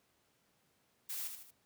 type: noise with echo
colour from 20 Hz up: blue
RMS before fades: -41 dBFS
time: 1.09-1.28 s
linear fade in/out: 10 ms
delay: 77 ms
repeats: 3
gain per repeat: -6 dB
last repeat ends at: 1.511 s
effects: pink hiss -74 dBFS RMS until 1.65 s + high-pass 100 Hz 12 dB/octave